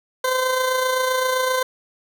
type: tone with amplitude modulation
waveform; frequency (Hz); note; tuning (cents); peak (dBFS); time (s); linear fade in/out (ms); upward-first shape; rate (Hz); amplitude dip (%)
20% pulse; 514; C5; -31; -12; 0.24-1.63; 5; sine; 27.7; 40
effects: none